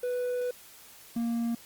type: tone pair in turn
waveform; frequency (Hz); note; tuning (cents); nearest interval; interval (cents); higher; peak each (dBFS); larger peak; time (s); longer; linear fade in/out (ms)
triangle; 494.3 / 233.3; B4 / A#3; +1 / +2; octave + minor second; 1299; first; -26 / -25; second; 0.03-0.51 / 1.16-1.55; first; 5
effects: white hiss -52 dBFS RMS until 1.65 s + Opus 32 kbps